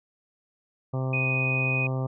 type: harmonic tone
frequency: 130.81 Hz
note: C3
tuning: in tune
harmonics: 1 / 2 / 3 / 4 / 5 / 6 / 7 / 8 / 9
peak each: -26 / -36 / -38 / -37 / -40 / -43 / -45 / -48 / -44 dBFS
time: 0.93-2.07 s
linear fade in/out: 10 ms
type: tone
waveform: sine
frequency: 2489 Hz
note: D#7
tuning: in tune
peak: -25 dBFS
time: 1.13-1.87 s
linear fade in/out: 5 ms
effects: none